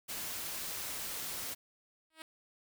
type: noise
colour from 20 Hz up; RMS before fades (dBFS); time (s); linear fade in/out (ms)
white; -40; 0.08-1.55; 20
type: tone with exponential growth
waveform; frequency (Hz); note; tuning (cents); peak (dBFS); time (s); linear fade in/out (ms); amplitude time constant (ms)
5% pulse; 318.2; D#4; +39; -31; 2.1-2.22; 1; 24
effects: none

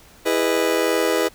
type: chord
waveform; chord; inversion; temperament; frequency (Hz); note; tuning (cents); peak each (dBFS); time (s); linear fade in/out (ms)
40% pulse; E major seventh; none; just; 329.6 / 412 / 494.4 / 618.1; E4 / G#4 / B4 / D#5; 0 / -14 / +2 / -12; -23 / -22 / -21 / -25; 0.25-1.29; 20
effects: pink hiss -49 dBFS RMS until 1.34 s

